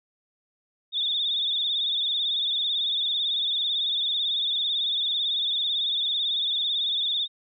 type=tone with vibrato; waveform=sine; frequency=3573 Hz; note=A7; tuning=26 cents sharp; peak=-23 dBFS; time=0.92-7.28 s; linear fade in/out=50 ms; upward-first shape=sine; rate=18 Hz; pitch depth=76 cents each way; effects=none